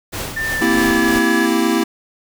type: noise with tremolo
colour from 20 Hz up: pink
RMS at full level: -24 dBFS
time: 0.12-1.2 s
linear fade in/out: 20 ms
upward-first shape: triangle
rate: 3.1 Hz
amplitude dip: 65%
type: tone with pitch glide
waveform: sine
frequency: 1789 to 1691.5 Hz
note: A6 to G#6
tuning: +28 to +31 cents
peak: -19 dBFS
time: 0.36-1.46 s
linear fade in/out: 10 ms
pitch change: -97 cents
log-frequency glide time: 0.49-1.13 s
type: chord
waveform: square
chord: C dominant seventh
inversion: third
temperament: equal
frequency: 233.1 / 261.6 / 329.6 / 392 Hz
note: Bb3 / C4 / E4 / G4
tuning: 0 / 0 / 0 / 0 cents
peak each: -20 / -22 / -18 / -23 dBFS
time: 0.61-1.84 s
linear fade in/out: 10 ms
effects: none